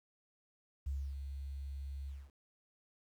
sine tone with ADSR envelope, 69 Hz, C#2, 7 cents flat, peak -34 dBFS, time 0.86-2.31 s, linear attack 10 ms, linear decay 270 ms, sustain -6 dB, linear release 230 ms, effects 11-bit

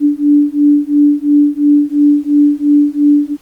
sine beating tone pair, 290.4 / 293.3 Hz, D4 / D4, -19 / -2 cents, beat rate 2.9 Hz, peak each -10 dBFS, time 0-3.37 s, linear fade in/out 50 ms, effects pink hiss -49 dBFS RMS until 3.41 s + Opus 24 kbps

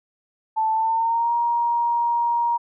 sine tone with pitch glide, 880 to 943.2 Hz, A5 to A#5, 0 to +20 cents, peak -18 dBFS, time 0.56-2.58 s, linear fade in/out 20 ms, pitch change +120 cents, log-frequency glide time 0.72-1.33 s, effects none

